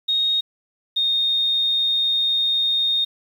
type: tone pair in turn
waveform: sine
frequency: 3729 / 3688 Hz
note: A#7 / A#7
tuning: 0 / -19 cents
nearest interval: unison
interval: 19 cents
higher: first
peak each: -17 dBFS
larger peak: neither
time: 0.08-0.41 / 0.96-3.05 s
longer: second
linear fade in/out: 10 ms
effects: 8-bit